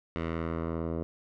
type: tone with low-pass filter sweep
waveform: 10% pulse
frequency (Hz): 82.41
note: E2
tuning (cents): 0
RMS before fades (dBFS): -33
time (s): 0.16-1.03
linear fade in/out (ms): 0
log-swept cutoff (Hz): 2500 to 650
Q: 1.1
effects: none